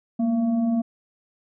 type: tone with frequency modulation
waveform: sine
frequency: 233.1 Hz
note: A#3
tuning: in tune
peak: -19 dBFS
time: 0.19-0.82 s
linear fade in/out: 10 ms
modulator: 446 Hz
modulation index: 0.45
effects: none